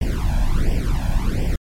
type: noise with flanger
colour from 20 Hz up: brown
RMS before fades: -18 dBFS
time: 0.01-1.56 s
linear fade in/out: 5 ms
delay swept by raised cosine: 0.37 to 1.24 ms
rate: 1.4 Hz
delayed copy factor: +1
effects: MP3 64 kbps